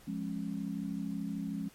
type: chord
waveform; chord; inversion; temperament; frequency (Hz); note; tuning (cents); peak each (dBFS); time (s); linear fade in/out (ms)
sine; Db major; first; equal with one note detuned; 174.61 / 207.7 / 273.2; F3 / Ab3 / Db4; 0 / 0 / -25; -39 / -37 / -39; 0.07-1.69; 10
effects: pink hiss -59 dBFS RMS until 1.74 s + MP3 64 kbps